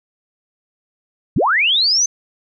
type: linear sweep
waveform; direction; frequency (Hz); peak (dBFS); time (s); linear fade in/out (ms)
sine; up; 73.42 to 6260; -12; 1.36-2.06; 5
effects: none